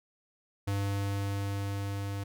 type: tone with level ramp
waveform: square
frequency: 99.7 Hz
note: G2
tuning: 30 cents sharp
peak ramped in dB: -29 to -34 dBFS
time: 0.67-2.24 s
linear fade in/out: 10 ms
effects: none